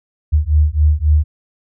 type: beating tone pair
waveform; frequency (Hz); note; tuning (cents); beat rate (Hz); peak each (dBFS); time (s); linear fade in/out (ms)
sine; 74 / 77.7; D2 / D#2; +14 / -2; 3.7; -13; 0.32-1.24; 20
effects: none